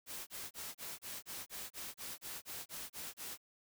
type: noise bursts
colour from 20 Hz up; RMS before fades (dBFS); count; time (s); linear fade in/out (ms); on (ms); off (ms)
white; -45; 14; 0.06-3.377; 50; 210; 29
effects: none